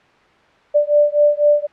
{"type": "beating tone pair", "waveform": "sine", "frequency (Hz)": [587.3, 591.3], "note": ["D5", "D5"], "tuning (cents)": [0, 12], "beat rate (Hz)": 4, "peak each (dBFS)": -14, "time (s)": [0.74, 1.67], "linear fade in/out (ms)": 20, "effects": ["white hiss -51 dBFS RMS until 1.72 s", "low-pass 2000 Hz 12 dB/octave"]}